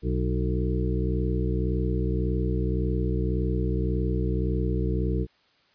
harmonic tone with a mistuned harmonic, 61.8 Hz, B1, 2 cents sharp, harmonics 1 / 2 / 3 / 5 / 6 / 7, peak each -26 / -29 / -31 / -33 / -34 / -34 dBFS, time 0.02-5.27 s, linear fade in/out 50 ms, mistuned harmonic 7, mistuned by +60 cents, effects white hiss -63 dBFS RMS until 5.74 s + resampled to 11025 Hz

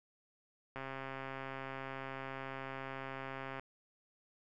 click train, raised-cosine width 0.5 ms, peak -28 dBFS, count 381, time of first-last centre 0.76-3.596 s, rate 134 Hz, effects none

